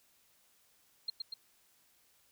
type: tone with echo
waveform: sine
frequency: 4193 Hz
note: C8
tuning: 3 cents sharp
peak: -32 dBFS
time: 1.08-1.1 s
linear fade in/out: 5 ms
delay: 120 ms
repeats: 2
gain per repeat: -3 dB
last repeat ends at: 1.34 s
effects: white hiss -69 dBFS RMS until 2.31 s